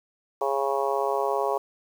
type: harmonic tone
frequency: 137.7 Hz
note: C#3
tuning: 11 cents flat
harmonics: 3 / 4 / 5 / 6 / 7 / 8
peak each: -28 / -29 / -30 / -31 / -31 / -32 dBFS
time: 0.41-1.58 s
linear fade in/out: 5 ms
effects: 8-bit